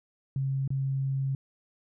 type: tone with dropouts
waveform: sine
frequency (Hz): 135.3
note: C#3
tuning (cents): -42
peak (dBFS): -26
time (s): 0.36-1.35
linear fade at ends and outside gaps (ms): 2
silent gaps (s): 0.677-0.704
effects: none